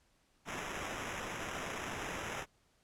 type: noise with sample-and-hold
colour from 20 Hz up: blue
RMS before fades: -41 dBFS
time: 0.45-2.46 s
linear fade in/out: 50 ms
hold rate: 4410 Hz
effects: pink hiss -72 dBFS RMS until 2.83 s + low-pass 10000 Hz 12 dB/octave